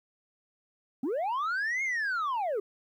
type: linear two-way sweep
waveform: sine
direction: up then down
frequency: 233.1 to 2177 to 380 Hz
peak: -25 dBFS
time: 1.03-2.6 s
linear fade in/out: 5 ms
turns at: 1.83 s
effects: tanh soft clip ceiling -27 dBFS + 11-bit